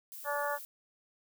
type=noise; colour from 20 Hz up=violet; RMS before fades=-46 dBFS; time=0.12-0.65 s; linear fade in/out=0 ms
type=harmonic tone; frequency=289 Hz; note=D4; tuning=28 cents flat; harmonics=2 / 3 / 4 / 5 / 6; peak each=-35 / -37 / -38 / -39 / -40 dBFS; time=0.24-0.59 s; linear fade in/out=50 ms
effects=none